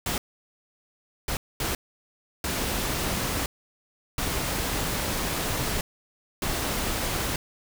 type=noise bursts at uneven times; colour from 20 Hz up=pink; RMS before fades=-28 dBFS; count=6; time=0.06-0.18 / 1.28-1.37 / 1.6-1.75 / 2.44-3.46 / 4.18-5.81 / 6.42-7.36 s; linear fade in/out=2 ms; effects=none